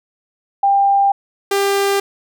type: tone pair in turn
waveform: sine / sawtooth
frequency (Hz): 795 / 397.5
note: G5 / G4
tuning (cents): +24 / +24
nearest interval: octave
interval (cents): 1200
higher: first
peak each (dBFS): -10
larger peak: neither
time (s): 0.63-1.12 / 1.51-2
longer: neither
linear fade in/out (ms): 5
effects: none